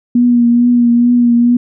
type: tone with vibrato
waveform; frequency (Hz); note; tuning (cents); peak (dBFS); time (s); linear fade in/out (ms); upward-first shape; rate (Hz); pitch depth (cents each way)
sine; 240; B3; -49; -6; 0.15-1.57; 5; triangle; 2.3; 31
effects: none